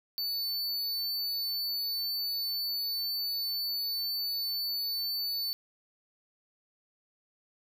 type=tone; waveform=square; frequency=4499 Hz; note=C#8; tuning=25 cents sharp; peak=-31 dBFS; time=0.18-5.53 s; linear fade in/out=0 ms; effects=none